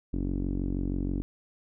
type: tone with low-pass filter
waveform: sawtooth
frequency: 46.25 Hz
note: F#1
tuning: in tune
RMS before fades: -30 dBFS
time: 0.13-1.22 s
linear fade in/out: 0 ms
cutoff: 290 Hz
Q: 4.2
effects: none